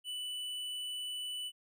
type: tone with tanh clipping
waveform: triangle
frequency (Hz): 2978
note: F#7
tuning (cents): +11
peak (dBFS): -39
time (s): 0.04-1.52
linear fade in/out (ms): 50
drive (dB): 15
effects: none